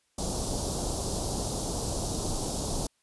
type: band-stop noise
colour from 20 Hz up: pink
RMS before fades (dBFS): -31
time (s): 0.18-2.87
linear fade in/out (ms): 5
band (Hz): 900 to 4400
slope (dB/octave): 24
effects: white hiss -72 dBFS RMS until 3.02 s + resampled to 24000 Hz